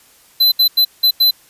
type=tone bursts at uneven times; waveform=square; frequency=4048 Hz; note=B7; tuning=42 cents sharp; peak=-9 dBFS; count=5; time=0.4-0.52 / 0.59-0.68 / 0.77-0.85 / 1.03-1.11 / 1.2-1.31 s; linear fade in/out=10 ms; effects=white hiss -49 dBFS RMS until 1.49 s + resampled to 32000 Hz